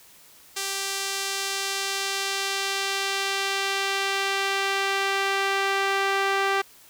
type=tone with band-pass filter sweep; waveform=sawtooth; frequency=392 Hz; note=G4; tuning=in tune; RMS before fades=-26 dBFS; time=0.56-6.62 s; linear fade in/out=10 ms; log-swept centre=6800 to 1600 Hz; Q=0.75; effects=white hiss -52 dBFS RMS until 6.89 s